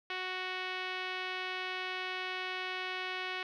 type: tone with low-pass filter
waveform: 5% pulse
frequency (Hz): 370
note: F#4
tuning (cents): 0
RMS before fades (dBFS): -38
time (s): 0.1-3.43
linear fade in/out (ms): 2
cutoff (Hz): 2800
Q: 1.3
effects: none